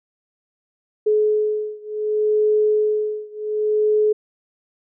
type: beating tone pair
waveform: sine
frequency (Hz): 425.4 / 426.07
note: G#4 / G#4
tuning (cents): +42 / +44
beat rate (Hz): 0.67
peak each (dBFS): -19 / -20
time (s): 1.06-4.13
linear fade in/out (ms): 10
effects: none